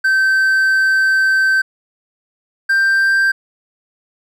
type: tone pair in turn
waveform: triangle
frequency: 1549 / 1575.2 Hz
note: G6 / G6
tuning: -21 / +8 cents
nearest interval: unison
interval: 29 cents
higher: second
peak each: -9 dBFS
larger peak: neither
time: 0.04-1.62 / 2.69-3.32 s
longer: first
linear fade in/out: 10 ms
effects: none